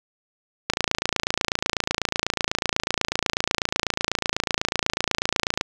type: click train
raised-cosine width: 0.2 ms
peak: -3 dBFS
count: 139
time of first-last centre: 0.7-5.611 s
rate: 28.1 Hz
effects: none